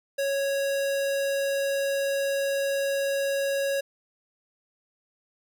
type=tone; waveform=square; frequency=553 Hz; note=C#5; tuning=4 cents flat; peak=-25 dBFS; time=0.18-3.81 s; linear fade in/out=10 ms; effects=none